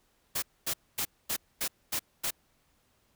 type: noise bursts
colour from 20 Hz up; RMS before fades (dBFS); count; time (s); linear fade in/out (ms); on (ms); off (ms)
white; -31; 7; 0.35-2.308; 10; 74; 240
effects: pink hiss -70 dBFS RMS until 3.15 s